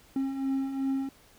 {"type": "beating tone pair", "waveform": "triangle", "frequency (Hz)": [267.2, 269.9], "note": ["C4", "C#4"], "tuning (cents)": [36, -46], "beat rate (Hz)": 2.7, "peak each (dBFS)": [-34, -26], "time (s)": [0.16, 1.09], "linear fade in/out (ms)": 2, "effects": ["pink hiss -58 dBFS RMS until 1.38 s"]}